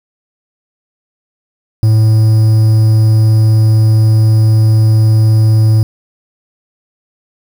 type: tone with quantisation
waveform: triangle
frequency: 109.5 Hz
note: A2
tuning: 8 cents flat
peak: -3 dBFS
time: 1.83-5.83 s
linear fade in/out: 0 ms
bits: 5
effects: none